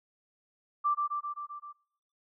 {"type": "tone with echo", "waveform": "sine", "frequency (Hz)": 1174.7, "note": "D6", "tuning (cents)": 0, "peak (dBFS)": -24, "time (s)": [0.84, 0.95], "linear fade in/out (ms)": 20, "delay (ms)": 130, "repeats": 6, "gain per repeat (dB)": -3, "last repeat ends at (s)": 1.73, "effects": ["noise-tail reverb RT60 0.8 s tail -26 dB re dry"]}